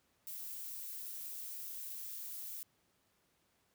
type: noise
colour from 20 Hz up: violet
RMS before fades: -45 dBFS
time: 0.27-2.63 s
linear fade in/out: 0 ms
effects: pink hiss -75 dBFS RMS until 3.74 s + high-pass 80 Hz 12 dB/octave